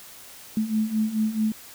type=beating tone pair; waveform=sine; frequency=214.4 / 219 Hz; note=A3 / A3; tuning=-45 / -8 cents; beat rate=4.6 Hz; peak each=-27 / -23 dBFS; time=0.57-1.52 s; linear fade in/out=2 ms; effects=white hiss -45 dBFS RMS until 1.74 s